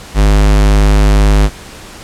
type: tone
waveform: square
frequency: 51 Hz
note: G#1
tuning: 31 cents flat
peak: -6 dBFS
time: 0.14-1.5 s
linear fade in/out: 50 ms
effects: pink hiss -32 dBFS RMS until 2.03 s + low-pass 10000 Hz 12 dB/octave